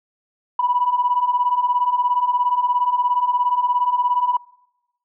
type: beating tone pair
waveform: sine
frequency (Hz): 970 / 987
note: B5 / B5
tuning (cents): -31 / -1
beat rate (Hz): 17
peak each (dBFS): -20 / -17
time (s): 0.59-4.37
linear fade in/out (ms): 5
effects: noise-tail reverb RT60 0.9 s tail -25 dB re dry + tanh soft clip ceiling -8 dBFS